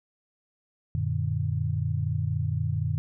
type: chord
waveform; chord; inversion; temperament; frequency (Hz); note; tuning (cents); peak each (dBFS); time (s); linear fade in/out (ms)
sine; Gb augmented; none; equal with one note detuned; 92.5 / 116.54 / 149.66; Gb2 / Bb2 / D3; 0 / 0 / +33; -29; 0.95-2.98; 0
effects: none